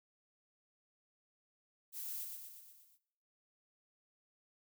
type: noise with echo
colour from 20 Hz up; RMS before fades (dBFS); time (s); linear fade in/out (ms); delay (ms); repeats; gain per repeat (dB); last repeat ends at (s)
violet; -44; 1.92-2.27; 50; 120; 6; -4; 2.99
effects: noise-tail reverb RT60 0.7 s tail -18 dB re dry